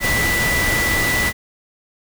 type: tone in noise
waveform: sine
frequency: 1975.5 Hz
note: B6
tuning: in tune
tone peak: -18 dBFS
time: 0-1.33 s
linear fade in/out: 50 ms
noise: pink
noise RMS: -21 dBFS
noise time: 0-1.33 s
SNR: 0 dB
effects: none